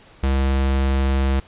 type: tone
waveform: square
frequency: 67.2 Hz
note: C2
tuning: 47 cents sharp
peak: -17 dBFS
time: 0.23-1.4 s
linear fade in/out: 5 ms
effects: pink hiss -49 dBFS RMS until 1.47 s + resampled to 8000 Hz